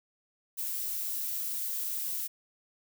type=noise; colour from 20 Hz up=violet; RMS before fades=-34 dBFS; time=0.57-2.28 s; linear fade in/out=20 ms; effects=none